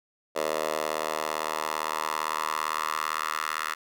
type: tone with high-pass filter sweep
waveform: 10% pulse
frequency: 77.7 Hz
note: D#2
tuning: 2 cents flat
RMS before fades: -30 dBFS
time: 0.35-3.75 s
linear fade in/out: 20 ms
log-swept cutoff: 590 to 1400 Hz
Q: 2.9
effects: none